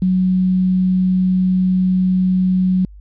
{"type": "tone with quantisation", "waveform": "sine", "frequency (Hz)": 185, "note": "F#3", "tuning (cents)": 0, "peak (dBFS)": -12, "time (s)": [0.02, 2.85], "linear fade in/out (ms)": 2, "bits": 7, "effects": ["added 50 Hz sine -36 dBFS peak until 3 s", "resampled to 11025 Hz"]}